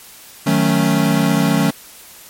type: chord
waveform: square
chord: D# half-diminished seventh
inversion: none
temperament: equal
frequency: 155.56 / 185 / 220 / 277.2 Hz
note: D#3 / F#3 / A3 / C#4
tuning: 0 / 0 / 0 / 0 cents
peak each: -19 dBFS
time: 0.46-1.71 s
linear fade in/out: 10 ms
effects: white hiss -40 dBFS RMS until 2.29 s + MP3 64 kbps